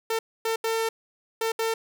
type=tone bursts at uneven times; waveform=sawtooth; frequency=450.5 Hz; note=A4; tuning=41 cents sharp; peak=-20 dBFS; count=5; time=0.1-0.19 / 0.45-0.56 / 0.64-0.89 / 1.41-1.52 / 1.59-1.74 s; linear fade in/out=5 ms; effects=none